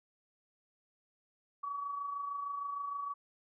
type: tone with amplitude modulation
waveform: sine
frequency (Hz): 1136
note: C#6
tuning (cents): +42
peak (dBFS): -34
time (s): 1.63-3.14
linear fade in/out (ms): 10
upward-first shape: sine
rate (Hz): 26.5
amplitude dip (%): 45
effects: none